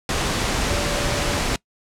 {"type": "tone in noise", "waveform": "sine", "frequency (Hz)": 579, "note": "D5", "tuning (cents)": -25, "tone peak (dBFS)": -29, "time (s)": [0.67, 1.39], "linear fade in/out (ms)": 2, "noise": "pink", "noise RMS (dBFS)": -22, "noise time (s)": [0.09, 1.56], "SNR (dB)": -10, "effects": ["noise-tail reverb RT60 0.1 s tail -23 dB re dry", "low-pass 8000 Hz 12 dB/octave"]}